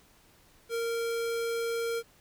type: tone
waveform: square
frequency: 463 Hz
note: A#4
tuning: 12 cents flat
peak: -30 dBFS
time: 0.69-2.03 s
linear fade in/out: 50 ms
effects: pink hiss -61 dBFS RMS until 2.2 s